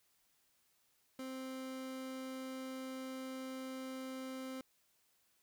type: tone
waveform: 30% pulse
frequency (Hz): 261.6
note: C4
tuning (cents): 0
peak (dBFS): -40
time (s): 1.19-4.61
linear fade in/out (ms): 2
effects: white hiss -75 dBFS RMS until 5.42 s